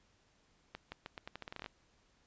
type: accelerating click train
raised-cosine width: 0.3 ms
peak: -27 dBFS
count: 14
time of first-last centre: 0.75-1.661 s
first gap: 170 ms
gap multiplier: 0.83
effects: pink hiss -71 dBFS RMS until 2.26 s + resampled to 16000 Hz